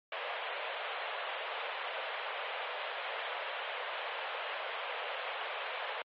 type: band-pass noise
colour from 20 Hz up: pink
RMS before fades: -39 dBFS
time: 0.12-6.02 s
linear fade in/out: 2 ms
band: 490 to 3400 Hz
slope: 48 dB/octave
effects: MP3 32 kbps